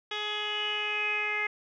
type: tone with low-pass filter sweep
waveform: 10% pulse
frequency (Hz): 420.3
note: G#4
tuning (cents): +21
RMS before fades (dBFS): -31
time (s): 0.11-1.47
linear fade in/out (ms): 5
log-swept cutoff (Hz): 3600 to 2200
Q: 8.5
effects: none